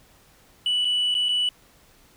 sine tone with dropouts, 2960 Hz, F#7, in tune, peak -18 dBFS, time 0.66-1.49 s, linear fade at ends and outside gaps 2 ms, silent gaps 0.848-0.852 / 1.143-1.15 / 1.286-1.29 s, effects tanh soft clip ceiling -18 dBFS + pink hiss -56 dBFS RMS until 2.16 s

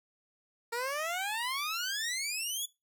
15% pulse exponential sweep, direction up, 457.7 to 3475 Hz, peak -26 dBFS, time 0.72-2.66 s, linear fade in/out 10 ms, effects noise-tail reverb RT60 0.2 s tail -18 dB re dry

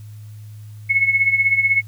sine tone with tremolo, 2192 Hz, C#7, 20 cents flat, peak -10 dBFS, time 0.89-1.82 s, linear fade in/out 20 ms, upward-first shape triangle, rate 16 Hz, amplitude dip 80%, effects added 106 Hz sine -34 dBFS peak until 1.87 s + white hiss -55 dBFS RMS until 1.87 s

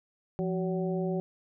harmonic tone with a mistuned harmonic, 188.4 Hz, F#3, 32 cents sharp, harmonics 1 / 2 / 3 / 4, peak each -30 / -32 / -37 / -41 dBFS, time 0.39-1.2 s, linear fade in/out 0 ms, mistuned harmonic 1, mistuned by -140 cents, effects none

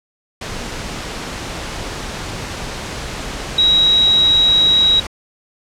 sine tone in noise, 3838 Hz, A#7, 50 cents sharp, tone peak -9 dBFS, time 3.58-5 s, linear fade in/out 5 ms, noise pink, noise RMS -26 dBFS, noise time 0.41-5.07 s, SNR +14 dB, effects low-pass 7000 Hz 12 dB/octave

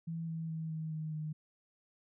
sine tone with pitch steps, 164.81 / 162.63 / 160.49 / 158.37 / 156.28 / 154.22 Hz, E3 / E3 / E3 / D#3 / D#3 / D#3, 0 / -23 / -46 / +31 / +8 / -15 cents, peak -36 dBFS, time 0.07-1.33 s, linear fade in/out 10 ms, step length 210 ms, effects none

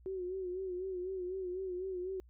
sine tone with vibrato, 370 Hz, F#4, in tune, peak -36 dBFS, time 0.06-2.2 s, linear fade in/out 0 ms, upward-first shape sine, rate 4 Hz, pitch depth 65 cents each way, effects added 60 Hz sine -57 dBFS peak until 2.29 s

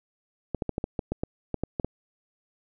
clicks, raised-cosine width 2 ms, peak -14 dBFS, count 12, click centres 0.547 / 0.622 / 0.693 / 0.781 / 0.841 / 0.992 / 1.12 / 1.235 / 1.543 / 1.636 / 1.798 / 1.846 s, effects none

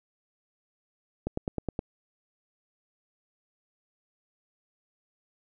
click train, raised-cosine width 2 ms, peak -16 dBFS, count 6, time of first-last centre 1.27-1.791 s, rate 9.59 Hz, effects none

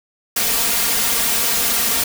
white noise with comb filter, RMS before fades -18 dBFS, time 0.36-2.04 s, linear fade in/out 5 ms, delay 4.3 ms, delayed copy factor +0.8, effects none

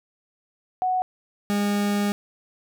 sine / 40% pulse tone pair in turn, 740 / 204.2 Hz, F#5 / G#3, 0 / -29 cents, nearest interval octave + minor seventh, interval 2229 cents, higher first, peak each -20 dBFS, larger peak neither, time 0.82-1.02 / 1.5-2.12 s, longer second, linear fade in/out 0 ms, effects none

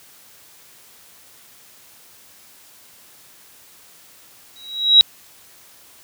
sine tone with exponential growth, 3860 Hz, B7, 40 cents flat, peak -3 dBFS, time 4.56-5.01 s, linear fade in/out 0 ms, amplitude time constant 96 ms, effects white hiss -48 dBFS RMS until 6.03 s + high-pass 60 Hz 12 dB/octave

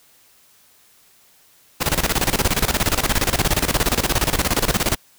pink noise with tremolo, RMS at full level -17 dBFS, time 1.8-4.96 s, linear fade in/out 20 ms, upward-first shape square, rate 17 Hz, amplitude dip 80%, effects white hiss -54 dBFS RMS until 5.18 s

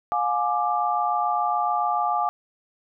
sine tone cluster, 712 / 839 / 1181 Hz, F5 / G#5 / D6, +33 / +17 / +9 cents, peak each -25 dBFS, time 0.12-2.29 s, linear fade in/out 0 ms, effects none

